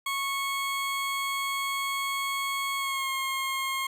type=tone with pitch glide; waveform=20% pulse; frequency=1100 to 1073.6 Hz; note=C#6 to C6; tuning=-14 to +44 cents; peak=-23 dBFS; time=0.06-3.87 s; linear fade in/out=5 ms; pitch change=-42 cents; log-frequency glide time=2.78-3.1 s; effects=none